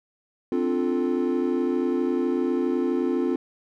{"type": "chord", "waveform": "triangle", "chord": "D minor seventh", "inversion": "third", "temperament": "equal", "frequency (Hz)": [261.6, 293.7, 349.2, 440], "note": ["C4", "D4", "F4", "A4"], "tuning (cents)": [0, 0, 0, 0], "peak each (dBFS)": [-23, -28, -23, -28], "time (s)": [0.52, 3.36], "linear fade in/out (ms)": 2, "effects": ["tanh soft clip ceiling -10 dBFS"]}